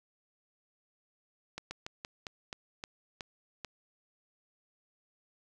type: slowing click train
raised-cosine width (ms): 0.2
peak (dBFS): -22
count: 9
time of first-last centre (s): 1.58-3.647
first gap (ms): 130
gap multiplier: 1.19
effects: none